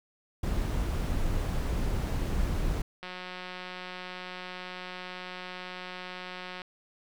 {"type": "noise", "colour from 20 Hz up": "brown", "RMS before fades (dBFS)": -29, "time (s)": [0.43, 2.82], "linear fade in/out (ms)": 5}
{"type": "click train", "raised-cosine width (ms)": 0.3, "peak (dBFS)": -24, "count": 654, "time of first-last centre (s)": [3.03, 6.618], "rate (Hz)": 182}
{"effects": []}